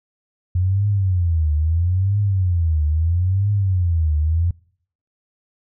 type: tone with vibrato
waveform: sine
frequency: 88 Hz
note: F2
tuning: 14 cents sharp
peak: -15 dBFS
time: 0.55-4.51 s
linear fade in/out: 5 ms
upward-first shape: triangle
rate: 0.76 Hz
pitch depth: 290 cents each way
effects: noise-tail reverb RT60 0.6 s tail -25 dB re dry